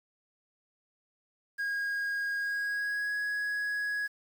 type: tone with pitch glide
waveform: triangle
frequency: 1634 to 1669.3 Hz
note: G#6 to G#6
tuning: -29 to +8 cents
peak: -28 dBFS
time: 1.58-4.08 s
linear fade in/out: 20 ms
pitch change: +37 cents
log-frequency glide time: 2.39-3.14 s
effects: 9-bit